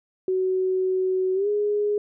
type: tone with pitch glide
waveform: sine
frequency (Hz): 373.8 to 414.8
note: F#4 to G#4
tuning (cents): +18 to -2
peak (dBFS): -20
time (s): 0.28-1.98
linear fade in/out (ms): 2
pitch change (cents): +180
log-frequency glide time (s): 1.34-1.48
effects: none